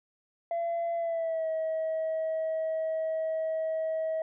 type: tone with pitch glide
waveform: sine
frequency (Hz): 678 to 639.9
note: E5 to D#5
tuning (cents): +49 to +48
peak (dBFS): -26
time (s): 0.51-4.22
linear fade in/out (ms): 2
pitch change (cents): -101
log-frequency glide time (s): 0.96-1.48
effects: tanh soft clip ceiling -26 dBFS